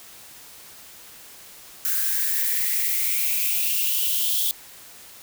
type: noise with high-pass filter sweep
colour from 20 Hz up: violet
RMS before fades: -23 dBFS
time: 1.85-4.51 s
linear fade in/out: 0 ms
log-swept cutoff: 1500 to 3400 Hz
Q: 7.2
effects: white hiss -45 dBFS RMS until 5.22 s